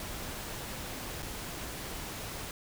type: noise with dropouts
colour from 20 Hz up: pink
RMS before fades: -40 dBFS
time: 0-2.51 s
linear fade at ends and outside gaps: 1 ms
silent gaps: 1.223-1.227 s
effects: none